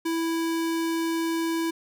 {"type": "tone", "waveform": "square", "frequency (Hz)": 329.6, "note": "E4", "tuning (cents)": 0, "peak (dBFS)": -25, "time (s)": [0.05, 1.71], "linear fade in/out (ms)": 10, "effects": []}